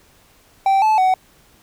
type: tone with pitch steps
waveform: triangle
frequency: 778 / 868 / 749 Hz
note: G5 / A5 / F#5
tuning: -13 / -24 / +21 cents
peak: -10 dBFS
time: 0.66-1.14 s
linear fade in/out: 2 ms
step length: 160 ms
effects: pink hiss -53 dBFS RMS until 1.62 s